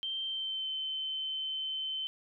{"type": "tone with pitch glide", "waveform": "sine", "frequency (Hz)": [3136, 3075], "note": ["G7", "G7"], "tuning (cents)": [0, -34], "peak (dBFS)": -33, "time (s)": [0.03, 2.07], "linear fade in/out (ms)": 0, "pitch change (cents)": -34, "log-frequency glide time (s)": [0.24, 0.68], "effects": []}